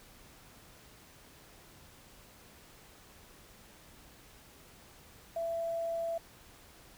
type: tone with quantisation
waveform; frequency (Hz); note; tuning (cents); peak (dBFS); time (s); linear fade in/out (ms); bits
sine; 668; E5; +23; -32; 5.36-6.18; 5; 10
effects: pink hiss -57 dBFS RMS until 6.97 s